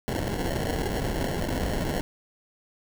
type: noise with sample-and-hold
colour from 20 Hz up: pink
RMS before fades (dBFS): -28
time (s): 0.08-2.01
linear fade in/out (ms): 0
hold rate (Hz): 1225
effects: none